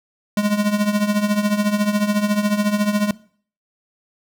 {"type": "tone with tremolo", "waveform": "square", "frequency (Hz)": 207.5, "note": "G#3", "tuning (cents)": -1, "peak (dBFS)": -14, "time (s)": [0.37, 3.11], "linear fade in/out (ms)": 2, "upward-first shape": "triangle", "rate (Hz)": 14, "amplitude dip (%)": 75, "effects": ["noise-tail reverb RT60 0.5 s tail -21 dB re dry"]}